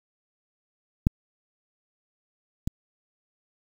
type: clicks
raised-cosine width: 5 ms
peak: -6 / -14 dBFS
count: 2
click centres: 1.069 / 2.675 s
effects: 7-bit